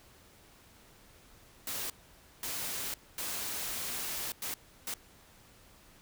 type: noise bursts at uneven times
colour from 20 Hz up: white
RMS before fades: -37 dBFS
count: 5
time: 1.67-1.9 / 2.43-2.94 / 3.18-4.32 / 4.42-4.54 / 4.87-4.94 s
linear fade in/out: 2 ms
effects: pink hiss -59 dBFS RMS until 6.01 s